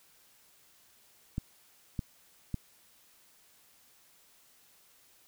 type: clicks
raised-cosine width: 5 ms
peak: -20 dBFS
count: 3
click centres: 1.381 / 1.992 / 2.543 s
effects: white hiss -63 dBFS RMS until 5.27 s